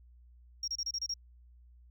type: tone bursts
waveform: triangle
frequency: 5588 Hz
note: F8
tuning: in tune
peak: -29 dBFS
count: 7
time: 0.63-1.14 s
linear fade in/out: 5 ms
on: 48 ms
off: 29 ms
effects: tanh soft clip ceiling -30 dBFS + added 60 Hz sine -55 dBFS peak until 1.9 s